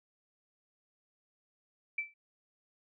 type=tone with exponential decay; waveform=sine; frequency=2326 Hz; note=D7; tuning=17 cents flat; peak=-28 dBFS; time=1.98-2.14 s; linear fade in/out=5 ms; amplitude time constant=34 ms; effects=none